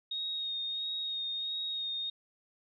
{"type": "tone with vibrato", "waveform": "sine", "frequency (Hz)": 3729, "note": "A#7", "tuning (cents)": 0, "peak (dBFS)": -33, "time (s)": [0.11, 2.1], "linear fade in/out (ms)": 5, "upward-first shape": "sine", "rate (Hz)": 1.5, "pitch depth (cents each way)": 20, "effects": []}